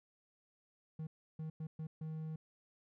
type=tone bursts at uneven times; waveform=triangle; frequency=157.7 Hz; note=D#3; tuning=24 cents sharp; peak=-38 dBFS; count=5; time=0.99-1.07 / 1.39-1.5 / 1.6-1.67 / 1.79-1.87 / 2.01-2.36 s; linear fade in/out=5 ms; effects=none

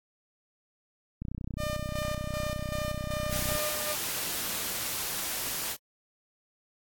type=click train; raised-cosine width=5 ms; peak=-23 dBFS; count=74; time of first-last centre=1.22-3.552 s; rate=31.3 Hz
type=tone with tremolo; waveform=sawtooth; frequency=603 Hz; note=D5; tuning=46 cents sharp; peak=-28 dBFS; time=1.57-3.96 s; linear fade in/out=50 ms; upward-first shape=square; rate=2.6 Hz; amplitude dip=50%
type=noise; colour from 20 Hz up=white; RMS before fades=-33 dBFS; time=3.29-5.77 s; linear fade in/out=50 ms
effects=AAC 64 kbps

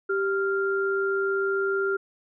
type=tone pair together; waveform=sine; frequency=391 / 1393.4 Hz; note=G4 / F6; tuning=-4 / -4 cents; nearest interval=octave + minor seventh; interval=2200 cents; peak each=-24 / -27 dBFS; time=0.09-1.97 s; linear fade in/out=10 ms; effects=none

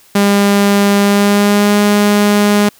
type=tone with pitch glide; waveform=sawtooth; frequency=201.5 to 206.1 Hz; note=G3 to G#3; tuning=+48 to -13 cents; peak=-4 dBFS; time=0.15-2.69 s; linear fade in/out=5 ms; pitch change=+39 cents; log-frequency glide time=1.02-1.77 s; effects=white hiss -46 dBFS RMS until 2.79 s

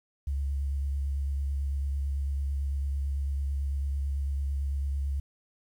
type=tone with vibrato; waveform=sine; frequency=69.5 Hz; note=C#2; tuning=5 cents sharp; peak=-27 dBFS; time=0.27-5.2 s; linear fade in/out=5 ms; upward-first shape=sine; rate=9 Hz; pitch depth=25 cents each way; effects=10-bit

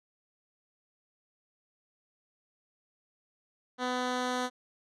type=tone with low-pass filter sweep; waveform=10% pulse; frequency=250.6 Hz; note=B3; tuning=25 cents sharp; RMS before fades=-32 dBFS; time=3.78-4.5 s; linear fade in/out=50 ms; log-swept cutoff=4700 to 7600 Hz; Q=0.81; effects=none

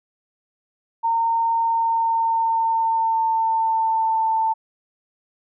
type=tone with pitch glide; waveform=sine; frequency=916 to 890.4 Hz; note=A#5 to A5; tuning=-31 to +20 cents; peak=-17 dBFS; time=1.03-4.54 s; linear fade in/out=20 ms; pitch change=-49 cents; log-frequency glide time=1.59-4.27 s; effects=none

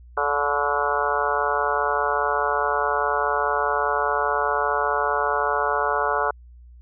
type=harmonic tone with a mistuned harmonic; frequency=144.9 Hz; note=D3; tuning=23 cents flat; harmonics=3 / 4 / 5 / 6 / 7 / 8 / 9 / 10; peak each=-28 / -28 / -28 / -28 / -28 / -28 / -28 / -28 dBFS; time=0.17-6.31 s; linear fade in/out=5 ms; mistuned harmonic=8; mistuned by=-46 cents; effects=added 60 Hz sine -43 dBFS peak until 6.81 s

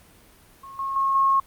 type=tone with level steps; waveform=sine; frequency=1086 Hz; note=C#6; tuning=36 cents flat; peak=-38 / -25 / -19 / -16 dBFS; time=0.63-1.4 s; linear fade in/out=5 ms; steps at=0.79 / 0.96 / 1.15 s; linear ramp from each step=2 ms; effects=pink hiss -53 dBFS RMS until 1.46 s + Opus 32 kbps

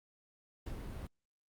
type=noise; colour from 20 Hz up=brown; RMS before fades=-43 dBFS; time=0.66-1.07 s; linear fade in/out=5 ms; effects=Opus 48 kbps

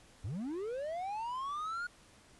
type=linear sweep; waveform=triangle; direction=up; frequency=79.8 to 1452 Hz; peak=-34 dBFS; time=0.24-1.87 s; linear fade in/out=5 ms; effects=pink hiss -61 dBFS RMS until 2.39 s + resampled to 24000 Hz

